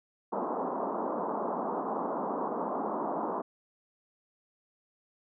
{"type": "band-pass noise", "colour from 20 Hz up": "white", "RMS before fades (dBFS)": -33, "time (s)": [0.32, 3.42], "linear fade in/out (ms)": 10, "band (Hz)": [190, 1100], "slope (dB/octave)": 48, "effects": []}